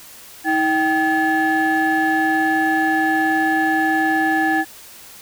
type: tone cluster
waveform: sine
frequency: 318.4 / 778 / 1716 Hz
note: D#4 / G5 / A6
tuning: +40 / -13 / -44 cents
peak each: -18 dBFS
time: 0.44-4.65 s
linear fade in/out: 50 ms
effects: tanh soft clip ceiling -10 dBFS + white hiss -41 dBFS RMS until 5.21 s